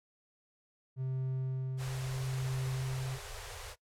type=tone with tremolo; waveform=triangle; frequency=130.81 Hz; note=C3; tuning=in tune; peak=-30 dBFS; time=0.96-3.19 s; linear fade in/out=50 ms; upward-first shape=sine; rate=0.78 Hz; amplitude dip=30%
type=band-stop noise; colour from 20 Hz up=pink; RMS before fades=-45 dBFS; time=1.77-3.76 s; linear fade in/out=50 ms; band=120 to 390 Hz; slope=96 dB/octave
effects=noise-tail reverb RT60 0.1 s tail -19 dB re dry + low-pass 11000 Hz 12 dB/octave